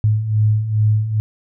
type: beating tone pair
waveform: sine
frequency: 105.6 / 108 Hz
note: G#2 / A2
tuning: +29 / -32 cents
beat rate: 2.4 Hz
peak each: -20 / -14 dBFS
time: 0.04-1.2 s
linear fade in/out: 0 ms
effects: none